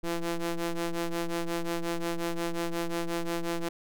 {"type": "ring-modulated tone", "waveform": "sawtooth", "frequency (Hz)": 169.8, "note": "F3", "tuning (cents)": -48, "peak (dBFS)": -22, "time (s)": [0.03, 3.69], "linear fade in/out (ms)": 10, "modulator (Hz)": 167, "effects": []}